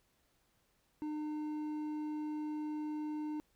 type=tone with hard clipping; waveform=triangle; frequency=303.3 Hz; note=D#4; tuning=44 cents flat; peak=-38 dBFS; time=1.02-3.4 s; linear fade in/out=0 ms; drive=9 dB; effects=pink hiss -75 dBFS RMS until 3.55 s